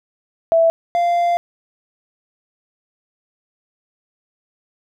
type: tone pair in turn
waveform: sine / triangle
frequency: 660 / 693.8 Hz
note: E5 / F5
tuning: +2 / -12 cents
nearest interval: minor second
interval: 86 cents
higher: second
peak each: -10 / -12 dBFS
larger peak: first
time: 0.52-0.7 / 0.95-1.37 s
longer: second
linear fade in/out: 0 ms
effects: none